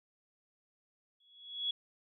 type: tone with exponential growth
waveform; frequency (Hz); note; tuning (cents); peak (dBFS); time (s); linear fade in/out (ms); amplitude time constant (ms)
sine; 3361; G#7; +20; -29; 1.2-1.71; 5; 110
effects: none